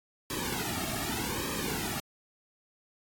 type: noise with flanger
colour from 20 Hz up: pink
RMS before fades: -34 dBFS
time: 0.3-2 s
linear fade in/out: 2 ms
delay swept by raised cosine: 1.4 to 2.03 ms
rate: 0.84 Hz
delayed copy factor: -1
effects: AAC 64 kbps